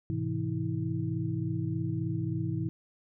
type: tone cluster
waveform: sine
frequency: 106.5 / 129.9 / 165.4 / 322.4 Hz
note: G#2 / C3 / E3 / E4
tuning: +44 / -12 / +6 / -38 cents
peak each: -34 / -34 / -34 / -36 dBFS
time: 0.1-2.69 s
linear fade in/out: 0 ms
effects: none